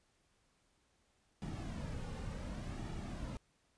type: noise with flanger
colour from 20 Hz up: brown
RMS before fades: -43 dBFS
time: 1.42-3.37 s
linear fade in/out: 0 ms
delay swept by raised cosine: 1.9 to 3.1 ms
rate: 0.68 Hz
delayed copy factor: -0.55
effects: pink hiss -75 dBFS RMS until 3.77 s + resampled to 22050 Hz